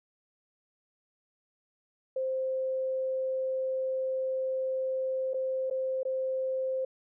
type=tone with dropouts; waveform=sine; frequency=523.3 Hz; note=C5; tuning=in tune; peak=-28 dBFS; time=2.16-6.85 s; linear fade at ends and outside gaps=5 ms; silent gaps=5.335-5.342 / 5.7-5.709 / 6.032-6.051 s; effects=none